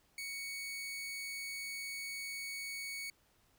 sawtooth tone, 2229 Hz, C#7, 9 cents sharp, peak -37 dBFS, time 0.18-3.1 s, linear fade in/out 2 ms, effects pink hiss -71 dBFS RMS until 3.58 s

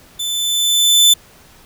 sawtooth tone with level ramp, 3520 Hz, A7, in tune, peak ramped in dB -17 to -3 dBFS, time 0.19-1.14 s, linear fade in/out 10 ms, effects pink hiss -46 dBFS RMS until 1.65 s

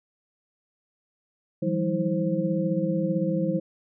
sine tone cluster, 163.2 / 178.7 / 196.8 / 323.4 / 526 Hz, E3 / F3 / G3 / E4 / C5, -17 / +40 / +7 / -33 / +9 cents, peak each -29 dBFS, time 1.62-3.6 s, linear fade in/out 10 ms, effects none

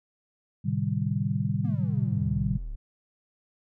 sine chord, A half-diminished seventh, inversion none, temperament equal with one note detuned, 110 / 130.81 / 151.66 / 196 Hz, A2 / C3 / Eb3 / G3, 0 / 0 / -44 / 0 cents, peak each -30 dBFS, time 0.64-2.58 s, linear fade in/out 20 ms
triangle exponential sweep, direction down, 250 to 32.7 Hz, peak -30 dBFS, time 1.64-2.76 s, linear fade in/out 10 ms
effects none

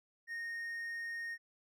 triangle tone, 1852 Hz, A#6, 12 cents flat, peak -37 dBFS, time 0.27-1.38 s, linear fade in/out 50 ms, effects none

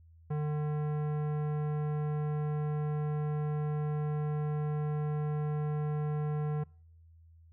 sine tone with tanh clipping, 150 Hz, D3, 37 cents sharp, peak -32 dBFS, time 0.3-6.64 s, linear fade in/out 10 ms, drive 16 dB, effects noise-tail reverb RT60 0.6 s tail -26 dB re dry + added 82 Hz sine -55 dBFS peak until 7.52 s

